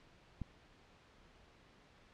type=click; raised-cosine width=5 ms; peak=-28 dBFS; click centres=0.417 s; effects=pink hiss -64 dBFS RMS until 2.13 s + low-pass 4000 Hz 12 dB/octave